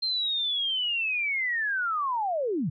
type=linear sweep; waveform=sine; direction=down; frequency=4186 to 123.47 Hz; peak=-25 dBFS; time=0.02-2.7 s; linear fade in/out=10 ms; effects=none